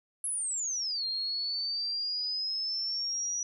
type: exponential two-way sweep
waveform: sine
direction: down then up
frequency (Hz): 11000 to 4186 to 5850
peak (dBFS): -30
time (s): 0.24-3.43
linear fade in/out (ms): 2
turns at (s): 1.05
effects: none